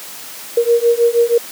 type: beating tone pair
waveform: sine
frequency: 467.5 / 473.8 Hz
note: A#4 / A#4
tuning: +5 / +28 cents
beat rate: 6.3 Hz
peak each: -13 dBFS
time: 0.57-1.38 s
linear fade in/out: 5 ms
effects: white hiss -32 dBFS RMS until 1.51 s + high-pass 200 Hz 12 dB/octave